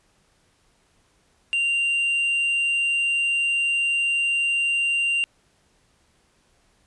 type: tone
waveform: triangle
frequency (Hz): 2776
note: F7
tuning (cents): -11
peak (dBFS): -18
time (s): 1.53-5.24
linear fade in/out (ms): 0
effects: pink hiss -63 dBFS RMS until 6.86 s + resampled to 24000 Hz